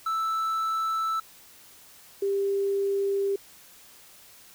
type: tone pair in turn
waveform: triangle / sine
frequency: 1318.5 / 396.2 Hz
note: E6 / G4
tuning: 0 / +18 cents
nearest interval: octave + major sixth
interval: 2082 cents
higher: first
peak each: -23 dBFS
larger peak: neither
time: 0.06-1.2 / 2.22-3.36 s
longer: neither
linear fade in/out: 5 ms
effects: white hiss -52 dBFS RMS until 4.54 s